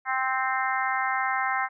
harmonic tone, 261.6 Hz, C4, in tune, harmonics 3 / 4 / 5 / 6 / 7 / 8, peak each -29 / -30 / -31 / -32 / -32 / -33 dBFS, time 0.05-1.69 s, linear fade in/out 50 ms, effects none

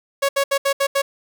sawtooth tone bursts at uneven times, 554.4 Hz, C#5, in tune, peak -12 dBFS, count 6, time 0.22-0.29 / 0.36-0.44 / 0.51-0.58 / 0.65-0.73 / 0.8-0.87 / 0.95-1.02 s, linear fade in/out 10 ms, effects none

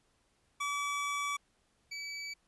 25% pulse tone pair in turn, 1147 / 2294 Hz, D6 / D7, -41 / -41 cents, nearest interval octave, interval 1200 cents, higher second, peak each -29 / -35 dBFS, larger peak first, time 0.6-1.37 / 1.91-2.34 s, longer first, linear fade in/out 10 ms, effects pink hiss -73 dBFS RMS until 2.47 s + resampled to 24000 Hz

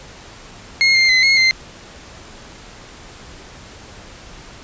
30% pulse tone with pitch steps, 2150 / 2108 / 2043 / 2159 / 2082 Hz, C7 / C7 / C7 / C#7 / C7, +47 / +12 / -42 / -46 / -9 cents, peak -8 dBFS, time 0.81-1.51 s, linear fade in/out 0 ms, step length 140 ms, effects pink hiss -39 dBFS RMS until 4.63 s + resampled to 16000 Hz

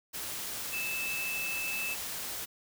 sine tone in noise, 2627 Hz, E7, 7 cents flat, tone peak -33 dBFS, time 0.72-1.95 s, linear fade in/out 20 ms, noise white, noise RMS -38 dBFS, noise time 0.13-2.46 s, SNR +2 dB, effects none

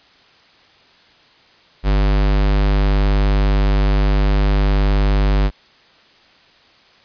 square tone, 49.73 Hz, G1, 26 cents sharp, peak -13 dBFS, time 1.83-5.51 s, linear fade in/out 50 ms, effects white hiss -50 dBFS RMS until 7.04 s + resampled to 11025 Hz

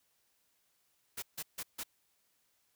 white noise bursts, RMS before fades -40 dBFS, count 4, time 1.17-1.836 s, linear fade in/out 10 ms, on 54 ms, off 150 ms, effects white hiss -75 dBFS RMS until 2.75 s

